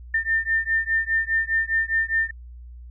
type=beating tone pair; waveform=sine; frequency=1800 / 1804.9 Hz; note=A6 / A6; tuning=+39 / +44 cents; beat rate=4.9 Hz; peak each=-23 dBFS; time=0.14-2.31 s; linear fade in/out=5 ms; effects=added 60 Hz sine -38 dBFS peak until 2.9 s